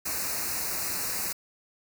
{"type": "band-stop noise", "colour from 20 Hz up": "white", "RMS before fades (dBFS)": -31, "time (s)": [0.05, 1.33], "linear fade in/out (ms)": 10, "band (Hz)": [2700, 4000], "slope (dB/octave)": 96, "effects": []}